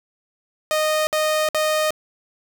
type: tone bursts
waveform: sawtooth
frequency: 618 Hz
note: D#5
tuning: 12 cents flat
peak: -14 dBFS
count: 3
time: 0.71-1.906 s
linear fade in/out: 0 ms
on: 360 ms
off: 58 ms
effects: none